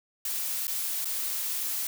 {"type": "noise with dropouts", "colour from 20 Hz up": "blue", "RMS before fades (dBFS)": -31, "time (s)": [0.25, 1.87], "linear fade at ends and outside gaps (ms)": 2, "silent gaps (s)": [[0.67, 0.679], [1.046, 1.054]], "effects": []}